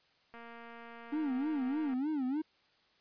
click train, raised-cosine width 0.5 ms, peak -36 dBFS, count 373, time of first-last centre 0.34-1.937 s, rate 233 Hz
triangle tone with vibrato, 281.2 Hz, C#4, 25 cents sharp, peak -29 dBFS, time 1.12-2.42 s, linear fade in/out 10 ms, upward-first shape sine, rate 3.3 Hz, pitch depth 190 cents each way
effects white hiss -69 dBFS RMS until 3 s + resampled to 11025 Hz

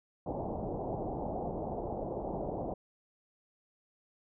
white low-pass noise, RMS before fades -37 dBFS, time 0.26-2.74 s, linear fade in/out 5 ms, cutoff 810 Hz, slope 48 dB/octave, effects none

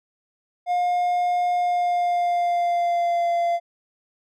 triangle tone with pitch glide, 712 to 688.1 Hz, F5 to F5, +33 to -26 cents, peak -17 dBFS, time 0.66-3.6 s, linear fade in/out 50 ms, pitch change -59 cents, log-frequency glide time 1.54-3.3 s, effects none

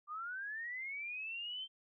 sine linear sweep, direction up, 1174.7 to 3136 Hz, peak -40 dBFS, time 0.07-1.68 s, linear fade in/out 50 ms, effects none

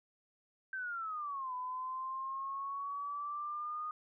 sine exponential two-way sweep, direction down then up, 1568 to 1000 to 1235 Hz, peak -37 dBFS, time 0.73-3.91 s, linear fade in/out 2 ms, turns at 1.54 s, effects none

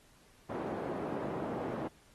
pink band-pass noise, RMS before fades -38 dBFS, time 0.49-1.88 s, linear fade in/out 10 ms, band 240 to 730 Hz, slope 12 dB/octave, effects pink hiss -64 dBFS RMS until 2.14 s + AAC 32 kbps

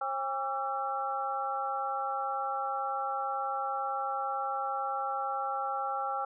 harmonic tone with a mistuned harmonic, 269.1 Hz, C4, 49 cents sharp, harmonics 2 / 3 / 4 / 5, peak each -40 / -33 / -40 / -35 dBFS, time 0.01-6.25 s, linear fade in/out 5 ms, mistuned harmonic 4, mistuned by +110 cents, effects none

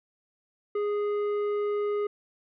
triangle tone with tanh clipping, 413.6 Hz, G#4, 7 cents flat, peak -27 dBFS, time 0.75-2.07 s, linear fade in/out 5 ms, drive 13 dB, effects none

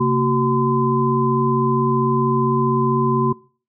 sine tone cluster, 134.5 / 230.1 / 373.3 / 1022 Hz, C3 / A#3 / F#4 / C6, +48 / -22 / +15 / -41 cents, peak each -20 dBFS, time 0-3.33 s, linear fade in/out 10 ms, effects noise-tail reverb RT60 0.4 s tail -22 dB re dry

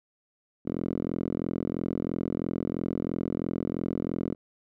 5% pulse tone with band-pass filter, 43 Hz, F1, 26 cents flat, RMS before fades -31 dBFS, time 0.65-4.35 s, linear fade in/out 20 ms, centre 250 Hz, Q 1.5, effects none

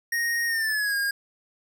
square tone with pitch glide, 1864.7 to 1623.3 Hz, A#6 to G#6, 0 to -40 cents, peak -24 dBFS, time 0.12-1.11 s, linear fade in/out 5 ms, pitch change -240 cents, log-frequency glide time 0.47-0.96 s, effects none

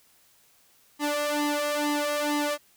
sawtooth tone with flanger, 294.3 Hz, D4, 4 cents sharp, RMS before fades -27 dBFS, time 0.99-2.58 s, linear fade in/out 50 ms, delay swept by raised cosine 1 to 1.85 ms, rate 2.2 Hz, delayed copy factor +0.9, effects white hiss -61 dBFS RMS until 2.76 s

